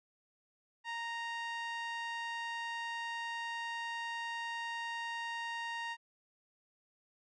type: tone with band-pass filter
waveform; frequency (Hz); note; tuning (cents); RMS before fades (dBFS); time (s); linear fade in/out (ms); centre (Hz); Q
sawtooth; 930; A#5; -4; -40; 0.84-5.97; 50; 1900; 1.1
effects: resampled to 22050 Hz